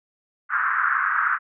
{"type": "band-pass noise", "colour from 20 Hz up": "white", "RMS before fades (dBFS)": -22, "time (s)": [0.49, 1.39], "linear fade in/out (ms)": 50, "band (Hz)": [1200, 1600], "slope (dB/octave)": 48, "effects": []}